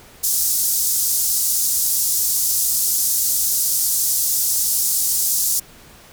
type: band-pass noise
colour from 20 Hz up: white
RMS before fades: -19 dBFS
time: 0.23-5.6 s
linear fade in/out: 10 ms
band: 5400 to 16000 Hz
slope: 24 dB/octave
effects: pink hiss -45 dBFS RMS until 6.12 s